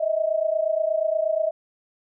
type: tone pair together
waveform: sine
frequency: 622.3 / 650.7 Hz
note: D#5 / E5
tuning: 0 / -23 cents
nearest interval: minor second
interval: 77 cents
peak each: -23 dBFS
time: 0-1.51 s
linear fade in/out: 10 ms
effects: none